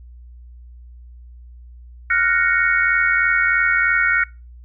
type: chord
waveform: sine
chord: Gb major seventh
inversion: third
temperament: equal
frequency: 1396.9 / 1480 / 1864.7 / 2217 Hz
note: F6 / Gb6 / Bb6 / Db7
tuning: 0 / 0 / 0 / 0 cents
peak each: -20 dBFS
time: 2.1-4.24 s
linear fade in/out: 5 ms
effects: noise-tail reverb RT60 0.3 s tail -25 dB re dry + added 60 Hz sine -38 dBFS peak until 4.64 s